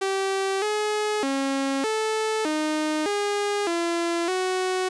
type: tone with pitch steps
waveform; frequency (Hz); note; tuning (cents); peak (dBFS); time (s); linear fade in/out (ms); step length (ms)
sawtooth; 387.2 / 422.8 / 272.4 / 437 / 307.6 / 409 / 339.8 / 371; G4 / G#4 / C#4 / A4 / D#4 / G#4 / F4 / F#4; -21 / +31 / -30 / -12 / -20 / -26 / -47 / +5; -19; 0.01-4.89; 10; 610
effects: resampled to 22050 Hz + 10-bit